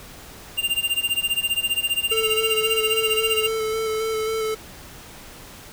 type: tone with tremolo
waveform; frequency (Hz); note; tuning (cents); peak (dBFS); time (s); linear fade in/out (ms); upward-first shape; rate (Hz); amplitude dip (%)
square; 2794; F7; 0; -18; 0.57-3.48; 20; sine; 15; 90
type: tone with vibrato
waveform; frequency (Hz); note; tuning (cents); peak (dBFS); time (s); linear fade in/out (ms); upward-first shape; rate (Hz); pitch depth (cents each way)
square; 440; A4; 0; -23; 2.11-4.55; 10; square; 3.7; 15
effects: pink hiss -42 dBFS RMS until 5.72 s